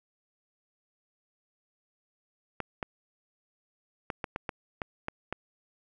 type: clicks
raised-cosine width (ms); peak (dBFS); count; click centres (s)
0.5; -17; 9; 2.603 / 2.828 / 4.102 / 4.242 / 4.361 / 4.492 / 4.818 / 5.084 / 5.326
effects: none